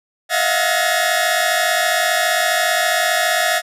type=tone cluster; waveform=sawtooth; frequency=638 / 690 / 725 / 1705 / 1874 Hz; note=D#5 / F5 / F#5 / G#6 / A#6; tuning=+43 / -21 / -35 / +45 / +9 cents; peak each=-18 dBFS; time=0.29-3.62 s; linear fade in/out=50 ms; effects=resampled to 32000 Hz